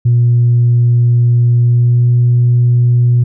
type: tone with pitch glide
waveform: sine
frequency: 120 to 121.32 Hz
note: B2 to B2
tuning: -49 to -30 cents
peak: -5 dBFS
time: 0.05-3.24 s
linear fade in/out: 10 ms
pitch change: +19 cents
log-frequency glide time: 1.62-2.09 s
effects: tanh soft clip ceiling -3 dBFS